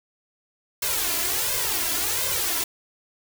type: noise with flanger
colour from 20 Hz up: white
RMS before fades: -25 dBFS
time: 0.82-2.64 s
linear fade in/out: 5 ms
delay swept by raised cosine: 1.9 to 3 ms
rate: 1.4 Hz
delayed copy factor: +0.95
effects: none